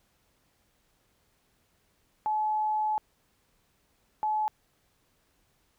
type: tone pair in turn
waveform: sine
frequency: 857 / 857 Hz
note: A5 / A5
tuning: -46 / -46 cents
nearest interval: unison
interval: 0 cents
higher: neither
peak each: -25 / -25 dBFS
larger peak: neither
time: 2.26-2.98 / 4.23-4.48 s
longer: first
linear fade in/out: 0 ms
effects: pink hiss -70 dBFS RMS until 5.78 s